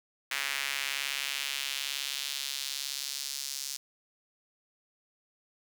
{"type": "tone with high-pass filter sweep", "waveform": "sawtooth", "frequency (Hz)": 138.9, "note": "C#3", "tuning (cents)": 4, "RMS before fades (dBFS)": -35, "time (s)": [0.31, 3.77], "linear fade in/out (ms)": 5, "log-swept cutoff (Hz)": [2000, 5400], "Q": 1.6, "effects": []}